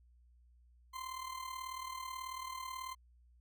40% pulse tone with amplitude modulation, 1040 Hz, C6, 11 cents flat, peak -38 dBFS, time 0.93-2.95 s, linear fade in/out 20 ms, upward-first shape sine, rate 38.3 Hz, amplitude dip 65%, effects added 60 Hz sine -62 dBFS peak until 3.4 s

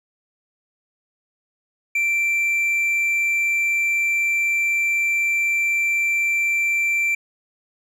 triangle tone, 2348 Hz, D7, 1 cent flat, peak -16 dBFS, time 1.95-7.15 s, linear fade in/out 5 ms, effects none

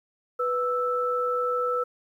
sine tone pair together, 493.9 / 1318.6 Hz, B4 / E6, 0 / 0 cents, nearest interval octave + perfect fourth, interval 1700 cents, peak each -26 dBFS, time 0.39-1.84 s, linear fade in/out 10 ms, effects 10-bit

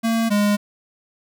square tone pair in turn, 227.4 / 206 Hz, A#3 / G#3, -43 / -14 cents, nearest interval major second, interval 171 cents, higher first, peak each -18 / -16 dBFS, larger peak second, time 0.03-0.3 / 0.3-0.57 s, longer neither, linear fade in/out 20 ms, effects none

